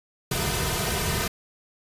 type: noise with comb filter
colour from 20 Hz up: pink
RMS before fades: -26 dBFS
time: 0.31-1.28 s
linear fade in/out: 5 ms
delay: 3.6 ms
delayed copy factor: -1
effects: resampled to 32000 Hz